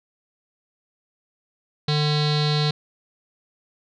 square tone with low-pass filter, 150 Hz, D3, 37 cents sharp, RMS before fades -21 dBFS, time 1.88-2.71 s, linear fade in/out 5 ms, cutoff 4100 Hz, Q 9, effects none

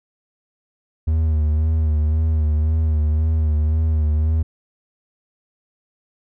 triangle tone with vibrato, 77.78 Hz, D#2, in tune, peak -13 dBFS, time 1.07-4.43 s, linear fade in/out 10 ms, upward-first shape sine, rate 1.9 Hz, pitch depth 46 cents each way, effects none

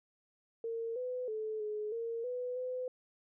sine tone with pitch steps, 457.8 / 502 / 434.4 / 423.7 / 461 / 496.7 / 506 Hz, A#4 / B4 / A4 / G#4 / A#4 / B4 / B4, -31 / +28 / -22 / +35 / -19 / +10 / +42 cents, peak -35 dBFS, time 0.64-2.88 s, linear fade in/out 2 ms, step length 320 ms, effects none

